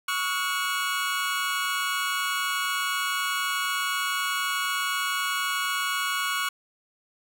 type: tone cluster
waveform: 25% pulse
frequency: 1118 / 1307 / 1451 Hz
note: C#6 / E6 / F#6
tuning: +14 / -15 / -34 cents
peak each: -25 / -32 / -25 dBFS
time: 0.08-6.49 s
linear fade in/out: 5 ms
effects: none